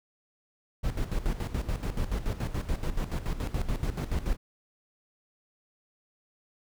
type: noise with tremolo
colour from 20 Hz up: brown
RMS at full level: -28 dBFS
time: 0.83-4.37 s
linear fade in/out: 20 ms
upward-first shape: square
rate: 7 Hz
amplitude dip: 70%
effects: none